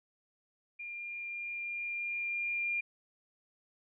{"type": "tone with level ramp", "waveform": "sine", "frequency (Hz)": 2401, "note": "D7", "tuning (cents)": 38, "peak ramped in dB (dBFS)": [-40, -30], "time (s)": [0.79, 2.81], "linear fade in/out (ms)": 10, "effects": []}